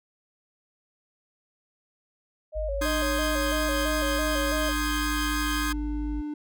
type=tone with vibrato; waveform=sine; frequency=587.3 Hz; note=D5; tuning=in tune; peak=-29 dBFS; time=2.52-4.73 s; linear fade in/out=50 ms; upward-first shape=square; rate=3 Hz; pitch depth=92 cents each way
type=tone; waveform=sine; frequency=51.91 Hz; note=G#1; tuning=in tune; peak=-29 dBFS; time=2.55-6.22 s; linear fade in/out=20 ms
type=tone with pitch glide; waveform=triangle; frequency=300 to 298.1 Hz; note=D4 to D4; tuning=+37 to +26 cents; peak=-28 dBFS; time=2.81-6.34 s; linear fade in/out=5 ms; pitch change=-11 cents; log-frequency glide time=3.99-4.58 s
type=chord; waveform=sawtooth; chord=Ab major seventh; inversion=first; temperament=equal; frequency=1046.5 / 1244.5 / 1568 / 1661.2 Hz; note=C6 / Eb6 / G6 / Ab6; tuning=0 / 0 / 0 / 0 cents; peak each=-30 dBFS; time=2.81-5.73 s; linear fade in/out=10 ms
effects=none